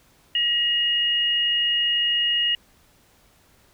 sine tone pair together, 1908 / 2866 Hz, A#6 / F7, +40 / +44 cents, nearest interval perfect fifth, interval 704 cents, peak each -29 / -19 dBFS, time 0.35-2.55 s, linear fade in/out 2 ms, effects pink hiss -58 dBFS RMS until 3.73 s

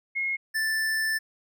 sine / square tone pair in turn, 2158 / 1763 Hz, C#7 / A6, -47 / +3 cents, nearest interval minor third, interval 350 cents, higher first, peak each -25 dBFS, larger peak neither, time 0.15-0.37 / 0.54-1.19 s, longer second, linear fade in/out 20 ms, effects none

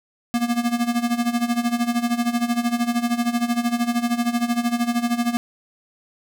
square tone with tremolo, 237.8 Hz, A#3, 35 cents sharp, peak -17 dBFS, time 0.34-5.37 s, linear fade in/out 0 ms, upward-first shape sine, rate 13 Hz, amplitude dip 80%, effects none

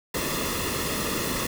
pink noise with comb filter, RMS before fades -28 dBFS, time 0.14-1.47 s, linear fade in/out 5 ms, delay 1.3 ms, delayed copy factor -0.65, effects none

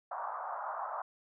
pink band-pass noise, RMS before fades -39 dBFS, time 0.11-1.02 s, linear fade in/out 5 ms, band 670 to 1300 Hz, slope 48 dB/octave, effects none

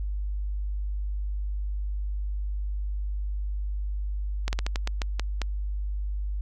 slowing click train, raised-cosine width 0.2 ms, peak -12 dBFS, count 9, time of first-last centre 4.48-5.417 s, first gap 49 ms, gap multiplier 1.24, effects added 50 Hz sine -27 dBFS peak until 6.41 s

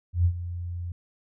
sine tone with ADSR envelope, 87.3 Hz, F2, in tune, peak -16 dBFS, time 0.13-0.92 s, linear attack 120 ms, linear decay 74 ms, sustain -14 dB, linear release 3 ms, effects none

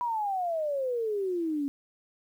sine exponential sweep, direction down, 987.8 to 275 Hz, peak -27 dBFS, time 0.01-1.68 s, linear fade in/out 0 ms, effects 10-bit

